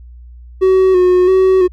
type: tone with vibrato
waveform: triangle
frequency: 370 Hz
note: F#4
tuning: in tune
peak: -5 dBFS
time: 0.61-1.68 s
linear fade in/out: 20 ms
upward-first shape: square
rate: 1.5 Hz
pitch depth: 33 cents each way
effects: added 60 Hz sine -33 dBFS peak until 1.72 s